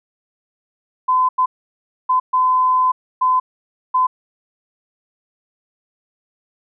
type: tone bursts at uneven times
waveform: sine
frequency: 1019 Hz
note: C6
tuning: 46 cents flat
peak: -12 dBFS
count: 6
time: 1.08-1.29 / 1.38-1.46 / 2.09-2.2 / 2.33-2.92 / 3.21-3.4 / 3.94-4.07 s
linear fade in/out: 10 ms
effects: none